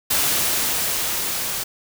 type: noise with level ramp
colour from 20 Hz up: white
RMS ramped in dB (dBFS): -19 to -26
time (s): 0.1-1.64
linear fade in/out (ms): 10
effects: none